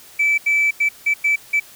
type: tone bursts at uneven times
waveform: sine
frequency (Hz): 2313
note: D7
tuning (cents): -27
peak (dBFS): -12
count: 6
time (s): 0.19-0.38 / 0.46-0.71 / 0.8-0.89 / 1.06-1.14 / 1.24-1.36 / 1.53-1.6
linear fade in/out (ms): 10
effects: tanh soft clip ceiling -11 dBFS + white hiss -44 dBFS RMS until 1.75 s